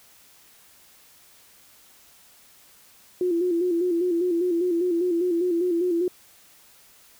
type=tone with vibrato; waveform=sine; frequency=349.2 Hz; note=F4; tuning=in tune; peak=-20 dBFS; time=3.21-6.08 s; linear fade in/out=2 ms; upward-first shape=square; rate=5 Hz; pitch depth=60 cents each way; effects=white hiss -54 dBFS RMS until 7.19 s